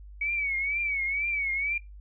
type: tone with vibrato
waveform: sine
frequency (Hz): 2255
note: C#7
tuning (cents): +29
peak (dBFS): -26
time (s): 0.21-1.78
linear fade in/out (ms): 5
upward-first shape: triangle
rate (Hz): 2.1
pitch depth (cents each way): 110
effects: noise-tail reverb RT60 0.2 s tail -21 dB re dry + added 50 Hz sine -43 dBFS peak until 2 s